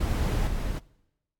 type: noise with level steps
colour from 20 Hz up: brown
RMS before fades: -25 / -30 dBFS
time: 0-0.79 s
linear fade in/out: 10 ms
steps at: 0.47 s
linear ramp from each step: 5 ms
effects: noise-tail reverb RT60 0.9 s tail -21 dB re dry + AAC 64 kbps